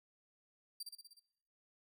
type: tone with echo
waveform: sawtooth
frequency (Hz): 4699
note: D8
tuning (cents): 0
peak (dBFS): -39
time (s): 0.8-0.83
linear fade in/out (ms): 5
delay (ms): 61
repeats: 6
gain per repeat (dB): -3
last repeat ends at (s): 1.196
effects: noise-tail reverb RT60 1.0 s tail -24 dB re dry